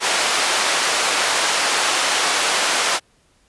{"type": "band-pass noise", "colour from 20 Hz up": "pink", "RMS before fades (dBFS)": -19, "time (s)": [0, 3], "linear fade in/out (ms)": 50, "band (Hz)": [720, 8700], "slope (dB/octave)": 12, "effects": ["pink hiss -59 dBFS RMS until 3.48 s", "resampled to 24000 Hz"]}